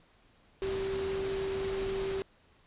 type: tone in noise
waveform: sine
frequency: 387.3 Hz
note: G4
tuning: 21 cents flat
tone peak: -31 dBFS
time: 0.62-2.22 s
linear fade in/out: 0 ms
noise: pink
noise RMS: -40 dBFS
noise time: 0.62-2.22 s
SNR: +6 dB
effects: pink hiss -64 dBFS RMS until 2.66 s + resampled to 8000 Hz